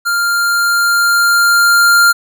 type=tone with level ramp; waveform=square; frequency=1396.9 Hz; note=F6; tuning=in tune; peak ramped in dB=-13 to -6 dBFS; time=0.05-2.13 s; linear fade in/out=20 ms; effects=none